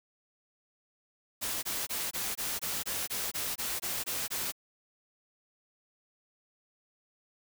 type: noise bursts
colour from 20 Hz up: white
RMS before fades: -34 dBFS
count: 13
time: 1.41-4.522 s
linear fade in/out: 20 ms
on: 220 ms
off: 21 ms
effects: none